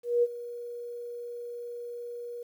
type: tone with ADSR envelope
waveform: sine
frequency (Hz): 479.1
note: A#4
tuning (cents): +47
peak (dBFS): -19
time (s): 0.03-2.43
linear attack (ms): 200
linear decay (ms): 38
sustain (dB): -17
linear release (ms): 5
effects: 10-bit